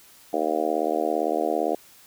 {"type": "harmonic tone", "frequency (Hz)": 77.7, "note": "D#2", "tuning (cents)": -2, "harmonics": [3, 4, 5, 6, 7, 8, 9, 10], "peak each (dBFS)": [-37, -29, -30, -29, -31, -30, -27, -35], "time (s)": [0.33, 1.75], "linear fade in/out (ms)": 5, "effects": ["white hiss -52 dBFS RMS until 2.06 s"]}